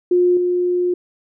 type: tone with level steps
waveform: sine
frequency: 356.8 Hz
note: F4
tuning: 37 cents sharp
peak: -11 / -15 dBFS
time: 0.11-0.94 s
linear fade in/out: 5 ms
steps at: 0.37 s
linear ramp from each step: 2 ms
effects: none